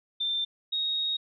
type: tone pair in turn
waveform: sine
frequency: 3576 / 3755 Hz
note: A7 / A#7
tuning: +27 / +12 cents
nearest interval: minor second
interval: 85 cents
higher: second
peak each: -26 dBFS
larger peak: neither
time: 0.2-0.45 / 0.72-1.17 s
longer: second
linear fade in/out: 10 ms
effects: none